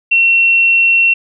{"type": "tone", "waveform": "sine", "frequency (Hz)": 2720, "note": "F7", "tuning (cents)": -46, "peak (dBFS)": -7, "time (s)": [0.11, 1.14], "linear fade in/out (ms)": 10, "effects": []}